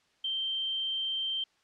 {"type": "tone", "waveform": "sine", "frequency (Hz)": 3136, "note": "G7", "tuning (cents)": 0, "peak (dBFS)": -29, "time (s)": [0.24, 1.44], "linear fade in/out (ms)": 5, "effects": ["white hiss -69 dBFS RMS until 1.63 s", "low-pass 5000 Hz 12 dB/octave"]}